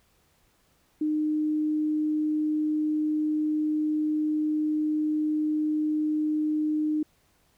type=tone; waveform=sine; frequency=305.7 Hz; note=D#4; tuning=30 cents flat; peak=-23 dBFS; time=1.01-7.03 s; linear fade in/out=5 ms; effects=pink hiss -66 dBFS RMS until 7.57 s